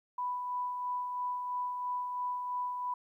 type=tone with tremolo; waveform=sine; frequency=990 Hz; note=B5; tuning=4 cents sharp; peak=-31 dBFS; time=0.18-2.94 s; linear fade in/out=5 ms; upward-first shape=sine; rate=3 Hz; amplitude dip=35%; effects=12-bit